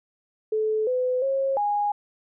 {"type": "tone with pitch steps", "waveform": "sine", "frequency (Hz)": [433.8, 505, 541, 824], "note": ["A4", "B4", "C#5", "G#5"], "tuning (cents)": [-25, 39, -42, -14], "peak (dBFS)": -21, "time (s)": [0.52, 1.92], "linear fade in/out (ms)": 5, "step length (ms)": 350, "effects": []}